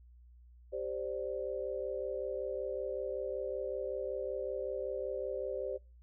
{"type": "chord", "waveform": "sine", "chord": "G suspended fourth", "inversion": "none", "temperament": "just", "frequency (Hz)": [392, 522.7, 588], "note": ["G4", "C5", "D5"], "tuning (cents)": [0, -2, 2], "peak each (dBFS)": [-40, -38, -40], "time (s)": [0.72, 5.78], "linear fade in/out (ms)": 20, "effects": ["noise-tail reverb RT60 0.3 s tail -25 dB re dry", "added 60 Hz sine -55 dBFS peak until 6.02 s"]}